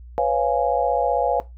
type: chord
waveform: sine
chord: C# dominant seventh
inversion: third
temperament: just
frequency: 498.9 / 554.4 / 693 / 831.5 Hz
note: B4 / C#5 / E#5 / G#5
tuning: +17 / 0 / -14 / +2 cents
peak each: -23 dBFS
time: 0.18-1.4 s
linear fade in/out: 0 ms
effects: noise-tail reverb RT60 0.2 s tail -17 dB re dry + added 60 Hz sine -38 dBFS peak until 1.57 s